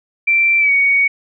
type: tone with pitch glide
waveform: sine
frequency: 2348 to 2238 Hz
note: D7 to C#7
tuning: -1 to +16 cents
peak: -10 dBFS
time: 0.27-1.08 s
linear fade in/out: 10 ms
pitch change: -83 cents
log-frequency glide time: 0.59-0.72 s
effects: none